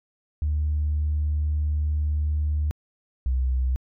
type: tone pair in turn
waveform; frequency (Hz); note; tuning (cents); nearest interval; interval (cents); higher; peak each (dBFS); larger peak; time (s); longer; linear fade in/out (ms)
sine; 75.2 / 64.1; D2 / C2; +42 / -35; minor third; 277; first; -20 / -19; second; 0.42-2.71 / 3.26-3.76; first; 0
effects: tanh soft clip ceiling -17 dBFS